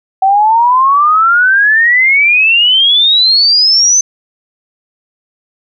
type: exponential sweep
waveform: sine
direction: up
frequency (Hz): 756 to 6200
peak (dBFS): -5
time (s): 0.22-4.01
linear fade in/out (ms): 5
effects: none